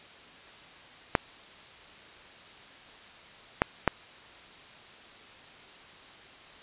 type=clicks; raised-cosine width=0.5 ms; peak=-5 dBFS; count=3; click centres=1.152 / 3.619 / 3.877 s; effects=white hiss -50 dBFS RMS until 6.62 s + resampled to 8000 Hz